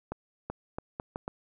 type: accelerating click train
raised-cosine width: 1 ms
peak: -20 dBFS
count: 6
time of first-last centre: 0.12-1.279 s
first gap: 380 ms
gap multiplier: 0.75
effects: none